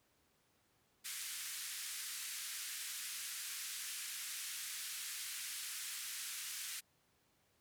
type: band-pass noise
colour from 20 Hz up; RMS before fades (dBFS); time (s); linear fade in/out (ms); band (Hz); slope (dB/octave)
white; -45; 1.04-6.81; 20; 1500 to 12000; 24
effects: pink hiss -75 dBFS RMS until 7.6 s + high-pass 80 Hz 12 dB/octave